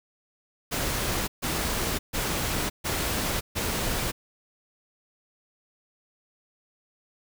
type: noise bursts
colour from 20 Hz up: pink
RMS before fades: -28 dBFS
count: 5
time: 0.71-4.12 s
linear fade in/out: 20 ms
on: 570 ms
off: 140 ms
effects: none